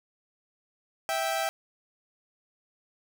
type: tone pair together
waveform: sawtooth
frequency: 654.7 / 784 Hz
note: E5 / G5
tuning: -12 / 0 cents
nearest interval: minor third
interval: 312 cents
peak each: -26 dBFS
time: 1.09-1.49 s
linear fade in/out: 0 ms
effects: none